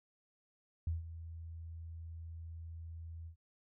sine tone with ADSR envelope, 82.41 Hz, E2, in tune, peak -31 dBFS, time 0.87-3.36 s, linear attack 3 ms, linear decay 150 ms, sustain -13 dB, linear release 95 ms, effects none

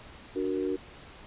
sine chord, D augmented, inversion none, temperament equal, 293.7 / 370 / 466.2 Hz, D4 / F#4 / A#4, 0 / 0 / 0 cents, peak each -32 / -30 / -34 dBFS, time 0.35-0.77 s, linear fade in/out 20 ms, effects pink hiss -49 dBFS RMS until 1.26 s + resampled to 8000 Hz

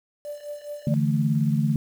sine tone with tremolo, 587.3 Hz, D5, in tune, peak -29 dBFS, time 0.25-0.94 s, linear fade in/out 0 ms, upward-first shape triangle, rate 4.8 Hz, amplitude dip 90%
sine chord, D suspended second, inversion none, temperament equal, 146.83 / 164.81 / 220 Hz, D3 / E3 / A3, 0 / 0 / 0 cents, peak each -22 / -26 / -24 dBFS, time 0.87-1.76 s, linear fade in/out 2 ms
effects 8-bit

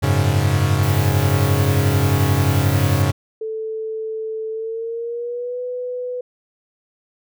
45% pulse chord, F# suspended second, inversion none, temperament equal, 92.5 / 103.83 / 138.59 Hz, F#2 / G#2 / C#3, 0 / 0 / 0 cents, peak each -19 dBFS, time 0.02-3.12 s, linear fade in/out 20 ms
violet noise, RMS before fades -33 dBFS, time 0.83-3.02 s, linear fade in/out 0 ms
sine tone with pitch glide, 440 to 496.7 Hz, A4 to B4, 0 to +10 cents, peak -23 dBFS, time 3.41-6.21 s, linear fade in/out 5 ms, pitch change +210 cents, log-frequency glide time 4.51-5.6 s
effects none

